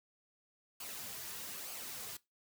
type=noise with flanger; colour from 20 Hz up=white; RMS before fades=-45 dBFS; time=0.8-2.17 s; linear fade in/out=5 ms; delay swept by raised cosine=0.53 to 3.83 ms; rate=1.1 Hz; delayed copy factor=-0.5; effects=noise-tail reverb RT60 0.2 s tail -20 dB re dry